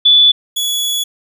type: tone pair in turn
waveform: sine / sawtooth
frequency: 3464 / 3391 Hz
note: A7 / G#7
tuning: -28 / +35 cents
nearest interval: unison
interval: 37 cents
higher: first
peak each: -5 / -12 dBFS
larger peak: first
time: 0.05-0.32 / 0.56-1.04 s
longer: second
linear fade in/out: 10 ms
effects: none